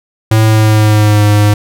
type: tone with pitch glide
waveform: square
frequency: 110 to 104.19 Hz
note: A2 to G#2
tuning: 0 to +6 cents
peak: -6 dBFS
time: 0.31-1.54 s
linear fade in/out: 5 ms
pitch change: -94 cents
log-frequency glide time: 0.44-1.24 s
effects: none